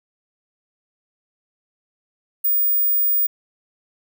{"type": "tone", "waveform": "sine", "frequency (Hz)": 15000, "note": "A#9", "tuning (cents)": 10, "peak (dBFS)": -15, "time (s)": [2.44, 3.27], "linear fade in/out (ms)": 10, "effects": []}